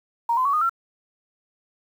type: tone with pitch steps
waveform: sine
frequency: 934 / 1024.4 / 1123.6 / 1232.4 / 1351.7 Hz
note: A#5 / C6 / C#6 / D#6 / E6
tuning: +3 / -37 / +23 / -17 / +43 cents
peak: -18 dBFS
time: 0.29-0.695 s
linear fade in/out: 5 ms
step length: 81 ms
effects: 8-bit